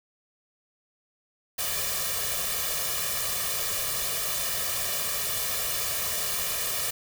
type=noise with comb filter; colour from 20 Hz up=white; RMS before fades=-29 dBFS; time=1.58-6.91 s; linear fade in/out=10 ms; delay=1.7 ms; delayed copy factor=+0.8; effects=none